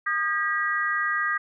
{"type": "tone cluster", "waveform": "sine", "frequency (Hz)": [1224, 1611, 1924], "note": ["D#6", "G6", "B6"], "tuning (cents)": [-29, 47, -46], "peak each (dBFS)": -27, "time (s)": [0.06, 1.38], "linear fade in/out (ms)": 10, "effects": []}